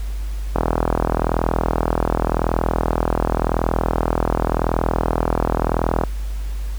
click train, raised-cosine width 1 ms, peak -3 dBFS, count 225, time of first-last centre 0.56-6.037 s, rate 40.9 Hz, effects added 50 Hz sine -22 dBFS peak until 6.78 s + pink hiss -43 dBFS RMS until 6.78 s

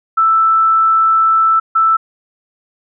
sine tone bursts at uneven times, 1322 Hz, E6, 5 cents sharp, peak -8 dBFS, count 2, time 0.17-1.6 / 1.75-1.97 s, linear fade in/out 10 ms, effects none

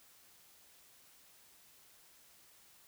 silence, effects white hiss -63 dBFS RMS until 2.87 s

